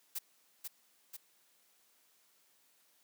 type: noise with echo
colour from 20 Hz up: blue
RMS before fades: -38 dBFS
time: 0.15-0.19 s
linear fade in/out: 10 ms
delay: 490 ms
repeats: 2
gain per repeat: -4 dB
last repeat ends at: 1.17 s
effects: white hiss -70 dBFS RMS until 3.03 s + high-pass 200 Hz 12 dB/octave